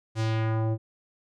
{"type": "tone with low-pass filter sweep", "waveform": "square", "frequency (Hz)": 111.2, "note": "A2", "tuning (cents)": 19, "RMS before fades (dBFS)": -26, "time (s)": [0.15, 0.78], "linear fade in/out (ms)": 50, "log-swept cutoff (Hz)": [7900, 450], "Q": 1.2, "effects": []}